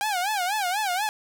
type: tone with vibrato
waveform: sawtooth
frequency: 784 Hz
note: G5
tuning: in tune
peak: -20 dBFS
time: 0.01-1.09 s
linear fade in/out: 0 ms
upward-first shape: sine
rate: 4.1 Hz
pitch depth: 180 cents each way
effects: none